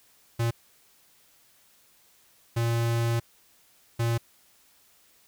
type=tone bursts at uneven times; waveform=square; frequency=116.54 Hz; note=A#2; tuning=in tune; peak=-24 dBFS; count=3; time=0.39-0.51 / 2.56-3.2 / 3.99-4.18 s; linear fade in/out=10 ms; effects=white hiss -61 dBFS RMS until 5.27 s